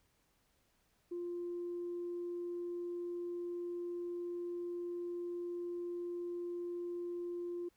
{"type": "tone", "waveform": "sine", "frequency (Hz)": 349.2, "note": "F4", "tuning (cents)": 0, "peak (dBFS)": -37, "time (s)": [1.11, 7.69], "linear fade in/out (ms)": 10, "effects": ["tanh soft clip ceiling -34 dBFS", "pink hiss -75 dBFS RMS until 7.76 s"]}